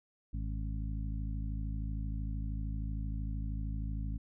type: harmonic tone with a mistuned harmonic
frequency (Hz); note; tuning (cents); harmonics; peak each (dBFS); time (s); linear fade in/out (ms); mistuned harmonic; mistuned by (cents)
53; G#1; +36; 1 / 2 / 3 / 4 / 5; -35 / -41 / -45 / -47 / -49; 0.33-4.18; 10; 5; +64
effects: none